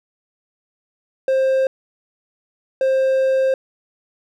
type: tone bursts at uneven times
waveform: triangle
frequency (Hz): 529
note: C5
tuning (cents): +19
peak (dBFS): -12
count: 2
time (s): 1.28-1.67 / 2.81-3.54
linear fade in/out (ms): 2
effects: none